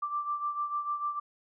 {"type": "beating tone pair", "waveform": "sine", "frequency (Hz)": [1174.7, 1181.4], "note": ["D6", "D6"], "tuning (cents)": [0, 10], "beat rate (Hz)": 6.7, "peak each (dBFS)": [-31, -37], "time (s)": [0.02, 1.2], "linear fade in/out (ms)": 10, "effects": []}